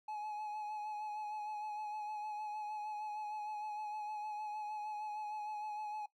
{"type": "tone with vibrato", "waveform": "triangle", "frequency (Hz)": 846, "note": "G#5", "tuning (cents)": 32, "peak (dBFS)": -38, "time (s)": [0.08, 6.06], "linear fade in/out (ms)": 5, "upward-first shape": "sine", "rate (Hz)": 6.5, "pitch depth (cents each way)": 27, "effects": ["noise-tail reverb RT60 0.1 s tail -17 dB re dry"]}